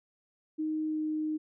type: tone with pitch glide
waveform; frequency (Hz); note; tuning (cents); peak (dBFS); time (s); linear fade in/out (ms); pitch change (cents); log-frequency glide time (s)
sine; 311.1 to 309.1; D#4 to D#4; 0 to -11; -29; 0.58-1.38; 20; -11; 0.87-0.99
effects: none